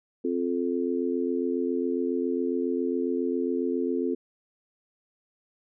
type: harmonic tone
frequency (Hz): 87.31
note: F2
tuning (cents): 0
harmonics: 3 / 4 / 5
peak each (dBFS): -28 / -29 / -30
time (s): 0.24-4.15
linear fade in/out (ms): 10
effects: none